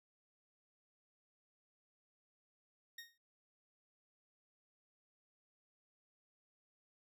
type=tone with exponential decay; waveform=20% pulse; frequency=1860 Hz; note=A#6; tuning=4 cents flat; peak=-40 dBFS; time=2.98-3.18 s; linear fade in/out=5 ms; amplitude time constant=43 ms; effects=none